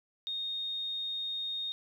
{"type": "tone", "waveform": "sine", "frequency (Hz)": 3700, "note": "A#7", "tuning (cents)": -14, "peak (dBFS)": -33, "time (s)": [0.27, 1.72], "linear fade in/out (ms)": 0, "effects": ["11-bit"]}